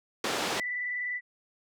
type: band-pass noise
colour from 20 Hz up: pink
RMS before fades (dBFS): -31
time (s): 0.24-0.6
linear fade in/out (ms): 2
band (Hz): 300 to 6300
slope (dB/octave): 12
type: tone with vibrato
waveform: sine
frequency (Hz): 1975.5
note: B6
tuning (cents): 0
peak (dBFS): -30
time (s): 0.56-1.21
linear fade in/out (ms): 50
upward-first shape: sine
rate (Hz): 20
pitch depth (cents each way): 27
effects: none